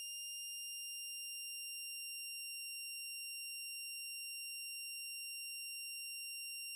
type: tone with pitch glide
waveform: 15% pulse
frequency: 2800 to 2771 Hz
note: F7 to F7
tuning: +4 to -14 cents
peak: -37 dBFS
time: 0-6.75 s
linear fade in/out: 0 ms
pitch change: -18 cents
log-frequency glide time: 0.37-2.65 s
effects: none